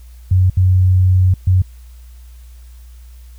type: tone bursts at uneven times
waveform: sine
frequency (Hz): 92.5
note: F#2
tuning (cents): 0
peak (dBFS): -8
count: 3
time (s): 0.31-0.5 / 0.57-1.34 / 1.47-1.62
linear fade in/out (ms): 5
effects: added 60 Hz sine -35 dBFS peak until 3.38 s + white hiss -53 dBFS RMS until 3.38 s